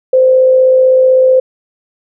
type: tone with amplitude modulation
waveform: sine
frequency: 517 Hz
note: C5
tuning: 21 cents flat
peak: -3 dBFS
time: 0.13-1.4 s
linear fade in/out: 5 ms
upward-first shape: sine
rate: 55.9 Hz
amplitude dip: 30%
effects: none